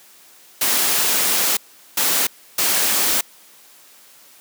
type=noise bursts at uneven times; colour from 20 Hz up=white; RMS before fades=-18 dBFS; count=3; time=0.61-1.57 / 1.97-2.27 / 2.58-3.21 s; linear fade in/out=5 ms; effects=white hiss -48 dBFS RMS until 4.4 s + high-pass 200 Hz 12 dB/octave